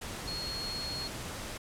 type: tone in noise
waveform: sine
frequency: 4301 Hz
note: C8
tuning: 47 cents sharp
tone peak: -36 dBFS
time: 0.27-1.08 s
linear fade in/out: 10 ms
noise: pink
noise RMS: -40 dBFS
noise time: 0.01-1.58 s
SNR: +1 dB
effects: low-pass 11000 Hz 12 dB/octave